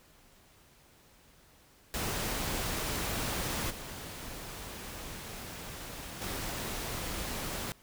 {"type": "noise with level steps", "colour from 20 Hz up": "pink", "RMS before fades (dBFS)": [-34, -43, -37], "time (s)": [1.94, 7.72], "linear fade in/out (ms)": 0, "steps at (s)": [3.7, 6.21], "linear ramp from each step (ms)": 10, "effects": ["pink hiss -61 dBFS RMS until 7.82 s"]}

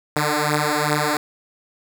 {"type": "beating tone pair", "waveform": "5% pulse", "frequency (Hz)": [148.3, 150.9], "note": ["D3", "D3"], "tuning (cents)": [17, 47], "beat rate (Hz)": 2.6, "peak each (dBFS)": -10, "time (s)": [0.16, 1.17], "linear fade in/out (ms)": 2, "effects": []}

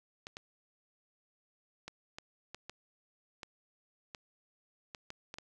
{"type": "clicks", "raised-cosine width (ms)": 0.2, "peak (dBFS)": -26, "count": 12, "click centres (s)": [0.269, 0.369, 1.88, 2.185, 2.546, 2.696, 3.432, 4.148, 4.948, 5.104, 5.341, 5.385], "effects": []}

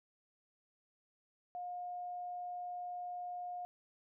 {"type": "tone", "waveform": "sine", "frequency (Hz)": 714, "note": "F5", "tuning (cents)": 38, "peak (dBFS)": -40, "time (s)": [1.55, 3.65], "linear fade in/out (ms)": 0, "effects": []}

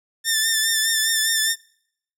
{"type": "tone with vibrato", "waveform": "10% pulse", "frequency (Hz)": 1782, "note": "A6", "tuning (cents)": 22, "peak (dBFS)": -9, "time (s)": [0.24, 1.56], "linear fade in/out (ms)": 50, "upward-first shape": "triangle", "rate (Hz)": 4.9, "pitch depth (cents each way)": 47, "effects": ["noise-tail reverb RT60 0.7 s tail -26 dB re dry"]}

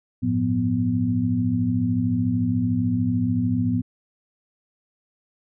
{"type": "tone cluster", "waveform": "sine", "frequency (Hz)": [97.2, 110.8, 177.7, 248.5], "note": ["G2", "A2", "F3", "B3"], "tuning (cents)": [-14, 13, 30, 11], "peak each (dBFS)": [-31, -24, -27, -22], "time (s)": [0.22, 3.82], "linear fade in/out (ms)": 20, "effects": []}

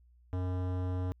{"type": "tone with hard clipping", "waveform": "sine", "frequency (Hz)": 91.3, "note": "F#2", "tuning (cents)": -23, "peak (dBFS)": -33, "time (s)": [0.33, 1.12], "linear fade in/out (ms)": 0, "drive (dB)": 18, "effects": ["added 60 Hz sine -59 dBFS peak until 1.2 s"]}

